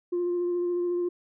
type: tone with vibrato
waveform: sine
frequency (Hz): 351.7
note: F4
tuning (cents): +12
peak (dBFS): -23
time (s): 0.12-1.09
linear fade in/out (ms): 10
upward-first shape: sine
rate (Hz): 14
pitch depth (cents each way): 15
effects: tanh soft clip ceiling -22 dBFS